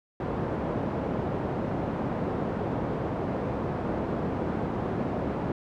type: band-pass noise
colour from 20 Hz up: pink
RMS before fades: -30 dBFS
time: 0.2-5.52 s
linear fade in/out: 2 ms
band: 110 to 770 Hz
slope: 12 dB/octave
effects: none